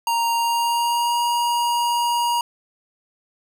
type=tone with pitch glide; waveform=square; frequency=932.3 to 950.8 Hz; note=A#5 to A#5; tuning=0 to +34 cents; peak=-19 dBFS; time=0.07-2.41 s; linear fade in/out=2 ms; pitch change=+34 cents; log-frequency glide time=0.35-1.19 s; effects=none